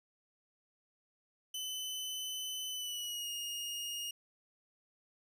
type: tone with pitch glide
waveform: sawtooth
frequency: 3026 to 2856 Hz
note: F#7 to F7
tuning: +38 to +38 cents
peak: -35 dBFS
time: 1.54-4.11 s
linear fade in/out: 5 ms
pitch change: -100 cents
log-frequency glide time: 2.69-3.3 s
effects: none

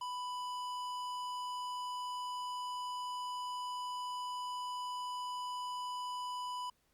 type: tone with tanh clipping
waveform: sine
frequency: 993 Hz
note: B5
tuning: 9 cents sharp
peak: -40 dBFS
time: 0.01-6.7 s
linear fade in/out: 5 ms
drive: 16 dB
effects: pink hiss -75 dBFS RMS until 6.93 s + Opus 48 kbps

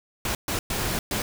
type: noise bursts at uneven times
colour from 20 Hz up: pink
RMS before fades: -27 dBFS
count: 4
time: 0.25-0.35 / 0.48-0.59 / 0.7-0.99 / 1.11-1.22 s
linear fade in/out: 2 ms
effects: none

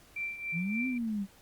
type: tone with tremolo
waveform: sine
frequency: 2349 Hz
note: D7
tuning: in tune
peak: -31 dBFS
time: 0.16-0.98 s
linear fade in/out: 5 ms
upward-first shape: triangle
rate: 3.5 Hz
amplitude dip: 75%
type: exponential two-way sweep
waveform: sine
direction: up then down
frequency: 158 to 261.6 to 191.8 Hz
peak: -30 dBFS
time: 0.52-1.27 s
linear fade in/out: 50 ms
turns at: 0.87 s
effects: pink hiss -59 dBFS RMS until 1.41 s + Opus 48 kbps

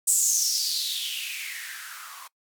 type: noise with band-pass filter sweep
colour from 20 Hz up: violet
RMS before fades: -28 dBFS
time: 0.07-2.28 s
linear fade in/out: 10 ms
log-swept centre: 8200 to 1000 Hz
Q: 5.8
effects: noise-tail reverb RT60 0.1 s tail -22 dB re dry

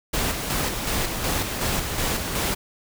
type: noise with tremolo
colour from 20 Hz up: pink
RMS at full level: -24 dBFS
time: 0.13-2.55 s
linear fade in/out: 10 ms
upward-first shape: square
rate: 2.7 Hz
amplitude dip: 40%
effects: none

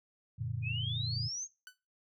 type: chord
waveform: sine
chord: Gb augmented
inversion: none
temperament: equal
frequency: 92.5 / 116.54 / 146.83 Hz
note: Gb2 / Bb2 / D3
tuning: 0 / 0 / 0 cents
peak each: -41 / -36 / -41 dBFS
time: 0.38-1.29 s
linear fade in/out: 20 ms
type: exponential sweep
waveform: sine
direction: up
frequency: 2435 to 6620 Hz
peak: -36 dBFS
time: 0.62-1.48 s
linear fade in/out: 50 ms
type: tone with exponential decay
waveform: sawtooth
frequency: 1500 Hz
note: F#6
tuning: 23 cents sharp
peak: -40 dBFS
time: 1.67-1.78 s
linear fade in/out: 1 ms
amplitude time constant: 22 ms
effects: noise-tail reverb RT60 0.3 s tail -22 dB re dry

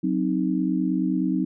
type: chord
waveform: sine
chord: C diminished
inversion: second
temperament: equal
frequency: 185 / 261.6 / 311.1 Hz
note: Gb3 / C4 / Eb4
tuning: 0 / 0 / 0 cents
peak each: -25 dBFS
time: 0.03-1.45 s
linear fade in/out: 10 ms
effects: none

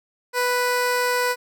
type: tone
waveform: 15% pulse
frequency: 493.9 Hz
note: B4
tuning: in tune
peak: -13 dBFS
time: 0.33-1.36 s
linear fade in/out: 50 ms
effects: none

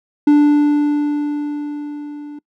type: tone with level ramp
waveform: triangle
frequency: 293.7 Hz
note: D4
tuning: in tune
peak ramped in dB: -4 to -27 dBFS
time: 0.27-2.39 s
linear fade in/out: 5 ms
effects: noise-tail reverb RT60 0.1 s tail -24 dB re dry

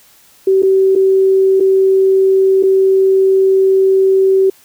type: tone with dropouts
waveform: sine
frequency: 383.5 Hz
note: G4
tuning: 38 cents flat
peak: -7 dBFS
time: 0.47-4.5 s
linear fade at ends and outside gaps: 5 ms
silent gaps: 0.623-0.631 / 0.953-0.959 / 1.6-1.605 / 2.628-2.634 s
effects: white hiss -47 dBFS RMS until 4.64 s

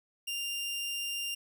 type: tone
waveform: sawtooth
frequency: 2794 Hz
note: F7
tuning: in tune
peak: -30 dBFS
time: 0.27-1.35 s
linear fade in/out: 10 ms
effects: none

